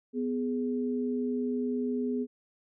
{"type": "tone pair together", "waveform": "sine", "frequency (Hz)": [248.7, 417.1], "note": ["B3", "G#4"], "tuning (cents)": [12, 7], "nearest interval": "major sixth", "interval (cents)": 895, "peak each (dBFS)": [-29, -33], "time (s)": [0.13, 2.27], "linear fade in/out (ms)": 50, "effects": []}